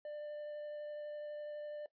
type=tone with vibrato; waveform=triangle; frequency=595 Hz; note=D5; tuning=22 cents sharp; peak=-40 dBFS; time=0.05-1.86 s; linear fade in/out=2 ms; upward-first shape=triangle; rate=12 Hz; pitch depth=9 cents each way; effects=noise-tail reverb RT60 0.1 s tail -17 dB re dry + resampled to 11025 Hz